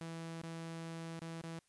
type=tone with dropouts; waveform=sawtooth; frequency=164.81 Hz; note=E3; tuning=in tune; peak=-39 dBFS; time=0.01-1.59 s; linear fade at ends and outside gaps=0 ms; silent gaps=0.416-0.435 / 1.192-1.217 / 1.414-1.438 s; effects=white hiss -75 dBFS RMS until 1.68 s + resampled to 24000 Hz